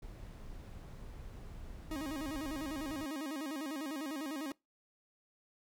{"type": "noise", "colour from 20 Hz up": "brown", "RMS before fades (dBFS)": -48, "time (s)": [0.02, 3.05], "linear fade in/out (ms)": 5}
{"type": "tone with vibrato", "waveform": "40% pulse", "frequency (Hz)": 291.9, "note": "D4", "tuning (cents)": -10, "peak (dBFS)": -37, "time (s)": [1.91, 4.52], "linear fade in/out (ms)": 2, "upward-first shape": "square", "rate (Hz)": 10, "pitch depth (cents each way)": 130}
{"effects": ["noise-tail reverb RT60 0.2 s tail -23 dB re dry"]}